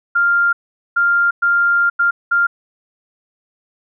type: tone bursts at uneven times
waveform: sine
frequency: 1396.9 Hz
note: F6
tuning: in tune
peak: -11 dBFS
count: 5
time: 0.15-0.53 / 0.96-1.31 / 1.42-1.9 / 1.99-2.11 / 2.31-2.47 s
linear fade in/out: 10 ms
effects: none